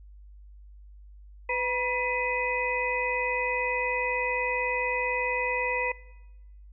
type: harmonic tone with a mistuned harmonic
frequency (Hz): 501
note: B4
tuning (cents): +25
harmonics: 1 / 2 / 4 / 5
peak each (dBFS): -31 / -31 / -31 / -31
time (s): 1.49-5.92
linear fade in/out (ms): 5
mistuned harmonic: 2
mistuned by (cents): -64
effects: noise-tail reverb RT60 1.0 s tail -21 dB re dry + added 50 Hz sine -46 dBFS peak until 6.72 s